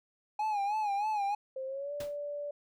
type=tone with vibrato; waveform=triangle; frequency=830.6 Hz; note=G#5; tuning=in tune; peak=-27 dBFS; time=0.39-1.35 s; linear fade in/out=5 ms; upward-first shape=sine; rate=3.2 Hz; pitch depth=83 cents each way
type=tone with pitch glide; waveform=sine; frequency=527 to 581.4 Hz; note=C5 to D5; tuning=+12 to -18 cents; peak=-35 dBFS; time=1.56-2.51 s; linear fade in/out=5 ms; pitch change=+170 cents; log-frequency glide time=1.66-1.93 s
type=noise with exponential decay; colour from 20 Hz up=pink; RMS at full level=-40 dBFS; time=2-2.17 s; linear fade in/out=5 ms; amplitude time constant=35 ms
effects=none